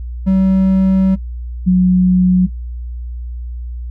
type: tone pair in turn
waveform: triangle / sine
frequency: 190.4 / 182.76 Hz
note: F#3 / F#3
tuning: +50 / -21 cents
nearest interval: minor second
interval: 71 cents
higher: first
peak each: -7 / -7 dBFS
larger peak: neither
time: 0.26-1.16 / 1.66-2.47 s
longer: first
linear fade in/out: 20 ms
effects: noise-tail reverb RT60 0.1 s tail -18 dB re dry + added 60 Hz sine -22 dBFS peak until 3.9 s